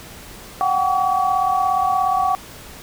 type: tone cluster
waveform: sine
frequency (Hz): 736 / 773 / 1136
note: F#5 / G5 / C#6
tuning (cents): -9 / -24 / +42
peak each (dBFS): -20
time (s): 0.61-2.35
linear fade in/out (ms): 0
effects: pink hiss -39 dBFS RMS until 2.82 s